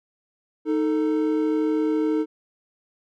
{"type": "tone pair together", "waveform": "triangle", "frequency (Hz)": [311.1, 443.1], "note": ["D#4", "A4"], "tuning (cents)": [0, 12], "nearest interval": "tritone", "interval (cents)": 612, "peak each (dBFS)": [-19, -23], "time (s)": [0.65, 2.26], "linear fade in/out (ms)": 50, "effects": []}